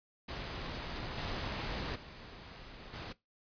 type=noise with level steps; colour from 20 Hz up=pink; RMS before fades=-41 / -38 / -50 / -43 dBFS; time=0.28-3.13 s; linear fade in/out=10 ms; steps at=1.17 / 1.95 / 2.93 s; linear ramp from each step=10 ms; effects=noise-tail reverb RT60 0.2 s tail -20 dB re dry + resampled to 11025 Hz